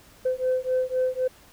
sine beating tone pair, 510 / 513.9 Hz, C5 / C5, -44 / -31 cents, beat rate 3.9 Hz, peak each -24 dBFS, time 0.25-1.28 s, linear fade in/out 10 ms, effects tanh soft clip ceiling -17 dBFS + pink hiss -53 dBFS RMS until 1.52 s

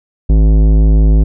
sine tone with tanh clipping, 53 Hz, G#1, 36 cents sharp, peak -7 dBFS, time 0.29-1.24 s, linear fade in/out 10 ms, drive 15 dB, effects none

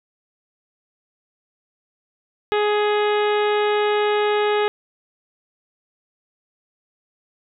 harmonic tone, 417.9 Hz, G#4, 11 cents sharp, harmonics 1 / 2 / 3 / 4 / 5 / 6 / 7 / 8 / 9, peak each -18 / -24 / -28 / -30 / -32 / -34 / -35 / -36 / -37 dBFS, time 2.52-4.68 s, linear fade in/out 0 ms, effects none

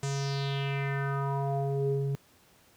square tone with low-pass filter sweep, 138.59 Hz, C#3, in tune, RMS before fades -30 dBFS, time 0.03-2.15 s, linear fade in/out 0 ms, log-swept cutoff 7500 to 280 Hz, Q 3.9, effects pink hiss -61 dBFS RMS until 2.76 s + high-pass 80 Hz 12 dB/octave

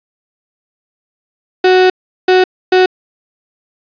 35% pulse tone bursts at uneven times, 370 Hz, F#4, in tune, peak -4 dBFS, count 3, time 1.64-1.9 / 2.28-2.44 / 2.72-2.86 s, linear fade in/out 5 ms, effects resampled to 11025 Hz + 7-bit

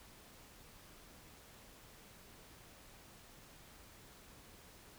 silence, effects pink hiss -59 dBFS RMS until 4.98 s

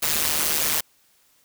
white noise with amplitude modulation, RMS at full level -19 dBFS, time 0.02-0.81 s, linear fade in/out 10 ms, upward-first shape sine, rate 152 Hz, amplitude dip 85%, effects white hiss -61 dBFS RMS until 1.44 s

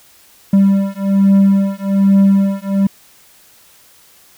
triangle beating tone pair, 195.8 / 197 Hz, G3 / G3, -2 / +9 cents, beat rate 1.2 Hz, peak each -10 dBFS, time 0.53-2.87 s, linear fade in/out 5 ms, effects white hiss -47 dBFS RMS until 4.37 s

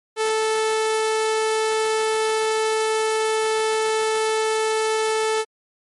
sawtooth tone, 438.5 Hz, A4, 6 cents flat, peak -15 dBFS, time 0.16-5.45 s, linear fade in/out 50 ms, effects MP3 48 kbps

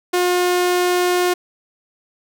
sawtooth tone, 358 Hz, F4, 43 cents sharp, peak -11 dBFS, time 0.13-1.34 s, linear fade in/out 10 ms, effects none

